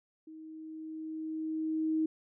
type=tone with level ramp; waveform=sine; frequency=315.9 Hz; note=D#4; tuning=26 cents sharp; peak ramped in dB=-46 to -26 dBFS; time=0.27-2.06 s; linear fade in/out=5 ms; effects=none